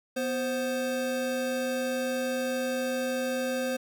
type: tone pair together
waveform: square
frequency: 247.2 / 523.3 Hz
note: B3 / C5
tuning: +2 / 0 cents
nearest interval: octave + minor second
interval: 1298 cents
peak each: -33 / -30 dBFS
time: 0.16-3.77 s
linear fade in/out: 10 ms
effects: none